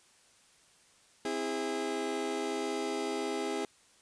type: chord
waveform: 30% pulse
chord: C augmented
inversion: none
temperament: just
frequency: 261.6 / 327 / 408.8 Hz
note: C4 / E4 / G#4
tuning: 0 / -14 / -27 cents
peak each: -36 / -35 / -32 dBFS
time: 1.25-3.65 s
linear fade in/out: 2 ms
effects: white hiss -63 dBFS RMS until 4.01 s + resampled to 22050 Hz